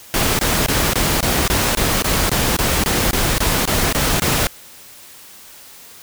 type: noise bursts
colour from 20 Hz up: pink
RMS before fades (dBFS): -17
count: 16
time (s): 0.14-4.47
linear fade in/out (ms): 0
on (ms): 250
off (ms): 22
effects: white hiss -41 dBFS RMS until 6.02 s